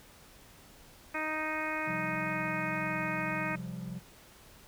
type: harmonic tone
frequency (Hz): 311.1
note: D#4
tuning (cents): 0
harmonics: 1 / 2 / 3 / 4 / 5 / 6 / 7 / 8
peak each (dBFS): -40 / -40 / -40 / -40 / -40 / -40 / -40 / -40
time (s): 1.14-3.56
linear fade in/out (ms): 10
type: chord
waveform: triangle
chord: C suspended fourth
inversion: none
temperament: just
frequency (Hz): 130.81 / 174.42 / 196.22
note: C3 / F3 / G3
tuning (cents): 0 / -2 / +2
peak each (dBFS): -41 / -38 / -41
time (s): 1.86-4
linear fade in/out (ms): 20
effects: pink hiss -56 dBFS RMS until 4.67 s